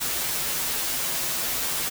white noise with comb filter, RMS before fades -27 dBFS, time 0-1.9 s, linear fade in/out 20 ms, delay 9.9 ms, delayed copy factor -1, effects none

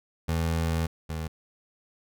25% pulse tone pair in turn, 82 / 79.85 Hz, E2 / D#2, -9 / +45 cents, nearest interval unison, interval 46 cents, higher first, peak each -21 / -27 dBFS, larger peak first, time 0.28-0.87 / 1.09-1.28 s, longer first, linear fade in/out 10 ms, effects none

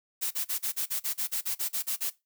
blue noise bursts, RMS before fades -30 dBFS, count 14, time 0.21-2.104 s, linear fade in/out 20 ms, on 100 ms, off 38 ms, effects noise-tail reverb RT60 0.2 s tail -18 dB re dry

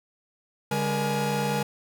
45% pulse tone cluster, 143.1 / 202.3 / 475 / 841 Hz, D3 / G#3 / A#4 / G#5, -45 / -45 / +33 / +22 cents, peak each -30 dBFS, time 0.71-1.63 s, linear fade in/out 5 ms, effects none

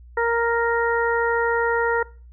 harmonic tone, 466.2 Hz, A#4, in tune, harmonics 1 / 2 / 3 / 4, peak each -21 / -24 / -26 / -27 dBFS, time 0.17-2.03 s, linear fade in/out 5 ms, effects noise-tail reverb RT60 0.4 s tail -22 dB re dry + added 60 Hz sine -42 dBFS peak until 2.32 s

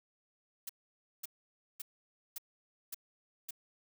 blue noise bursts, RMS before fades -41 dBFS, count 6, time 0.67-3.508 s, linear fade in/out 5 ms, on 23 ms, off 540 ms, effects none

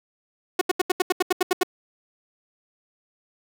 sawtooth tone bursts, 365.9 Hz, F#4, 19 cents flat, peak -13 dBFS, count 11, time 0.59-1.633 s, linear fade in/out 5 ms, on 23 ms, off 79 ms, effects none

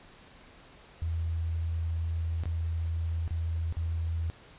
sine tone with dropouts, 82.41 Hz, E2, in tune, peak -28 dBFS, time 1.02-4.3 s, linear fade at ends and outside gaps 0 ms, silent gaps 2.436-2.456 / 3.278-3.308 / 3.725-3.769 s, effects pink hiss -54 dBFS RMS until 4.58 s + resampled to 8000 Hz

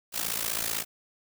white noise with amplitude modulation, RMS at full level -27 dBFS, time 0.12-0.85 s, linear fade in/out 50 ms, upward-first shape sine, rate 55.9 Hz, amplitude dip 85%, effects none

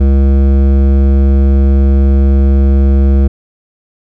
sine tone with hard clipping, 68.1 Hz, C#2, 30 cents flat, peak -7 dBFS, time 0-3.28 s, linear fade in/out 10 ms, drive 13 dB, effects none

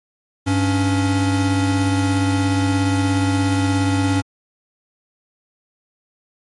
square tone pair together, 98.82 / 279.5 Hz, G2 / C#4, +14 / +14 cents, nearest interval octave + tritone, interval 1800 cents, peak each -19 dBFS, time 0.46-4.22 s, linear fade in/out 20 ms, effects MP3 48 kbps

